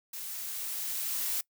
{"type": "noise with level ramp", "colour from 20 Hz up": "blue", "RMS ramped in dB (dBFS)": [-40, -31], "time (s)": [0.13, 1.41], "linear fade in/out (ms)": 5, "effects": ["noise-tail reverb RT60 0.1 s tail -23 dB re dry"]}